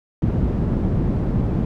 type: low-pass noise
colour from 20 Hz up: white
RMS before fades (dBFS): -20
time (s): 0.22-1.65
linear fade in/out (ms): 2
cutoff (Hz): 180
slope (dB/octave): 12
effects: none